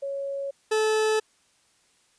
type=tone pair in turn; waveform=sine / 40% pulse; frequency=554.4 / 434.1 Hz; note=C#5 / A4; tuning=0 / -23 cents; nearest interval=major third; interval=423 cents; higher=first; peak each=-28 / -20 dBFS; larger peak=second; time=0.02-0.51 / 0.71-1.2 s; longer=neither; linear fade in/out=10 ms; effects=white hiss -64 dBFS RMS until 2.18 s + resampled to 22050 Hz